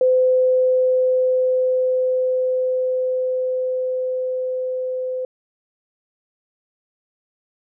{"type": "tone with level ramp", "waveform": "sine", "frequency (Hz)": 511, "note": "C5", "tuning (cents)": -41, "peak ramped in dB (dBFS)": [-12, -22], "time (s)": [0.01, 5.25], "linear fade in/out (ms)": 2, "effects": []}